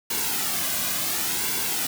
white noise with flanger, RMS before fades -26 dBFS, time 0.1-1.87 s, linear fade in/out 5 ms, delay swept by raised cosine 1.6 to 2.25 ms, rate 0.7 Hz, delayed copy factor -0.6, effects none

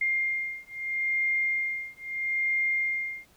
sine beating tone pair, 2114 / 2114.77 Hz, C7 / C7, +17 / +18 cents, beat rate 0.77 Hz, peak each -29 dBFS, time 0.01-3.26 s, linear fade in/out 5 ms, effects pink hiss -61 dBFS RMS until 3.36 s

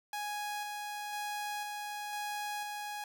sawtooth tone with tremolo, 830.6 Hz, G#5, in tune, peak -32 dBFS, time 0.13-3.04 s, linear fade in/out 2 ms, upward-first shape square, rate 1 Hz, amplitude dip 25%, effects none

